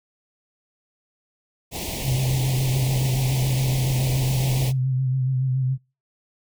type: band-stop noise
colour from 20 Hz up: pink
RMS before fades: -29 dBFS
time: 1.71-4.73 s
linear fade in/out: 50 ms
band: 900 to 2100 Hz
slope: 48 dB/octave
type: tone with vibrato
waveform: sine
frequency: 130.3 Hz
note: C3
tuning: 7 cents flat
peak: -19 dBFS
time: 2.03-5.78 s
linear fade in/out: 50 ms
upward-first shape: sine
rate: 7.1 Hz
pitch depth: 40 cents each way
effects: noise-tail reverb RT60 0.3 s tail -26 dB re dry